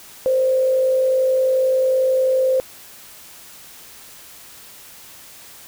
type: tone with frequency modulation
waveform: sine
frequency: 521 Hz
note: C5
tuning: 7 cents flat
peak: -14 dBFS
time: 0.26-2.6 s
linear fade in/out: 0 ms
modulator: 51.2 Hz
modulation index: 0.28
effects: white hiss -42 dBFS RMS until 5.67 s